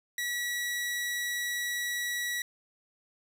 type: tone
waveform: sawtooth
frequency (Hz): 1935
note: B6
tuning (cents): -36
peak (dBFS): -27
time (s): 0.18-2.42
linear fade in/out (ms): 2
effects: none